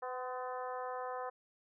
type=harmonic tone with a mistuned harmonic; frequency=252.3 Hz; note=B3; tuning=37 cents sharp; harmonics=2 / 3 / 4 / 5 / 6 / 7; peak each=-42 / -43 / -44 / -47 / -54 / -54 dBFS; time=0.02-1.3 s; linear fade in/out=10 ms; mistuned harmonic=4; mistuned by=+26 cents; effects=none

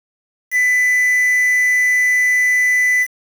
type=tone with quantisation; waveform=triangle; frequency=1995 Hz; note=B6; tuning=17 cents sharp; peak=-10 dBFS; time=0.51-3.07 s; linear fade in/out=50 ms; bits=5; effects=none

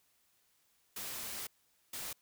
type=noise bursts at uneven times; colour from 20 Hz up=white; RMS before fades=-42 dBFS; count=2; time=0.96-1.47 / 1.93-2.13 s; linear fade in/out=5 ms; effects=white hiss -73 dBFS RMS until 2.21 s

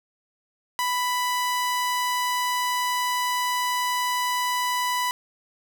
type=tone; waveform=sawtooth; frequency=991 Hz; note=B5; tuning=6 cents sharp; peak=-19 dBFS; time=0.79-5.11 s; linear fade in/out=0 ms; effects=none

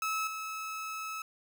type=tone with level steps; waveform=30% pulse; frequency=1297 Hz; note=E6; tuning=28 cents flat; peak=-28 / -34 dBFS; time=0.02-1.22 s; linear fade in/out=2 ms; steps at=0.27 s; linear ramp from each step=2 ms; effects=none

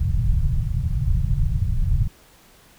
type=low-pass noise; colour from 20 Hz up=pink; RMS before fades=-20 dBFS; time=0-2.08 s; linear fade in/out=10 ms; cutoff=150 Hz; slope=48 dB/octave; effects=pink hiss -52 dBFS RMS until 2.78 s

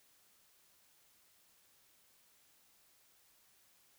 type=silence; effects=white hiss -69 dBFS RMS until 3.98 s

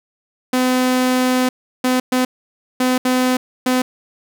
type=tone bursts at uneven times; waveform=sawtooth; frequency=254.1 Hz; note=B3; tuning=49 cents sharp; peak=-10 dBFS; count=6; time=0.53-1.49 / 1.84-2 / 2.12-2.25 / 2.8-2.98 / 3.05-3.37 / 3.66-3.82 s; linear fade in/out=5 ms; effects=none

